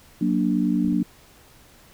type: chord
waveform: sine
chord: Gb augmented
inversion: none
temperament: equal with one note detuned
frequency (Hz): 185 / 235.4 / 293.7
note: Gb3 / Bb3 / D4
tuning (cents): 0 / +17 / 0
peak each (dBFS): -23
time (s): 0.21-1.03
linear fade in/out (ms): 5
type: clicks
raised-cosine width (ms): 3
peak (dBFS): -25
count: 3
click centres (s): 0.849 / 0.88 / 0.927
effects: pink hiss -52 dBFS RMS until 1.93 s